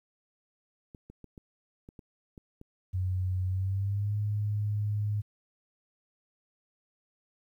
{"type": "clicks", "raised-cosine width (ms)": 3, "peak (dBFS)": -34, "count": 8, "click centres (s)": [0.948, 1.1, 1.243, 1.378, 1.889, 1.992, 2.378, 2.614]}
{"type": "tone with pitch glide", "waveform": "sine", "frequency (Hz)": [92.5, 104.43], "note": ["F#2", "G#2"], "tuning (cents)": [0, 10], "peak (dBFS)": -27, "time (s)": [2.93, 5.22], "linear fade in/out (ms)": 20, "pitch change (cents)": 210, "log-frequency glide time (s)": [3.46, 4.15]}
{"effects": ["11-bit"]}